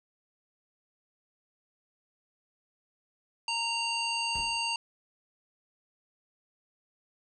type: harmonic tone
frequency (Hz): 925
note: A#5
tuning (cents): -14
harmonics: 1 / 3 / 5 / 7 / 9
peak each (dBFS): -34 / -32 / -34 / -45 / -43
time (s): 3.48-4.76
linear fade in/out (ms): 2
type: noise with exponential decay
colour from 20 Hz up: brown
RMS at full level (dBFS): -38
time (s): 4.35-4.71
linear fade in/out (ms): 1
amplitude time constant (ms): 77
effects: none